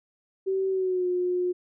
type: tone with pitch glide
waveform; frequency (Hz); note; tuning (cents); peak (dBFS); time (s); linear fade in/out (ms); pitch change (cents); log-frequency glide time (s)
sine; 383.2 to 359.6; G4 to F#4; -39 to -49; -23; 0.46-1.53; 20; -110; 0.69-1.07
effects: none